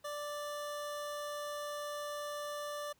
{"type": "tone", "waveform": "25% pulse", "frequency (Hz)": 587.3, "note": "D5", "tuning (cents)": 0, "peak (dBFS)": -35, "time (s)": [0.04, 2.93], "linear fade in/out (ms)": 10, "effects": ["pink hiss -71 dBFS RMS until 2.99 s"]}